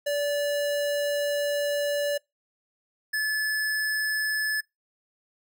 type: tone pair in turn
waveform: square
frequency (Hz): 579 / 1727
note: D5 / A6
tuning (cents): -25 / -33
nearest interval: octave + perfect fifth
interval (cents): 1892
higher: second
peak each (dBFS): -25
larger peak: neither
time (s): 0.06-2.18 / 3.13-4.61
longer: first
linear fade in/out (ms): 10
effects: noise-tail reverb RT60 0.2 s tail -25 dB re dry